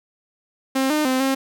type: tone with pitch steps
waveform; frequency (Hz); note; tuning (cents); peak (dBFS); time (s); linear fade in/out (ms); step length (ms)
sawtooth; 265.9 / 303.9 / 259.3 / 268.1; C4 / D#4 / C4 / C4; +28 / -41 / -15 / +42; -14; 0.75-1.35; 10; 150
effects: none